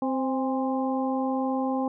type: harmonic tone with a mistuned harmonic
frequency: 261.6 Hz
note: C4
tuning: in tune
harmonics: 1 / 2 / 3 / 4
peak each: -26 / -31 / -31 / -36 dBFS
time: 0.02-1.88 s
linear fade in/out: 2 ms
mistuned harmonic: 3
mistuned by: +52 cents
effects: none